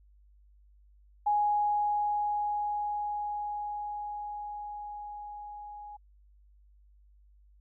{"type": "tone with level ramp", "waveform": "sine", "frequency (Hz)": 830.6, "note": "G#5", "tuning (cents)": 0, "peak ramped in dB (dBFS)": [-23, -42], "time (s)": [1.26, 5.97], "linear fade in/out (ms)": 10, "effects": ["added 50 Hz sine -57 dBFS peak until 7.6 s"]}